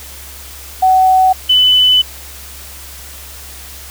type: tone pair in turn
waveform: sine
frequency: 751 / 3004 Hz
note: F#5 / F#7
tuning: +26 / +26 cents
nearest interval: 2 octaves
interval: 2400 cents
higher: second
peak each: -6 dBFS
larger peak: neither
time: 0.82-1.33 / 1.49-2.02 s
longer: second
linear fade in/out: 10 ms
effects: added 68 Hz sine -35 dBFS peak until 3.9 s + white hiss -33 dBFS RMS until 3.9 s